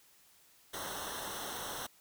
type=noise with comb filter; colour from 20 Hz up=pink; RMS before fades=-41 dBFS; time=0.73-1.87 s; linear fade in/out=10 ms; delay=0.42 ms; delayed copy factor=-0.85; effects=white hiss -64 dBFS RMS until 2 s